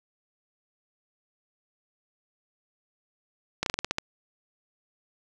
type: slowing click train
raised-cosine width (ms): 0.2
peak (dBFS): -9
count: 8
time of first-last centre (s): 3.63-3.984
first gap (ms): 32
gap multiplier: 1.15
effects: none